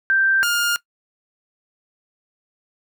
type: tone pair in turn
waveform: sine / sawtooth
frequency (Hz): 1568 / 1412.6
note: G6 / F6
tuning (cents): 0 / +19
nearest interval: major second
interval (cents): 181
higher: first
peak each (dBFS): -14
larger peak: neither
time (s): 0.1-0.43 / 0.43-0.76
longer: neither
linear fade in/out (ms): 0
effects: noise-tail reverb RT60 0.1 s tail -19 dB re dry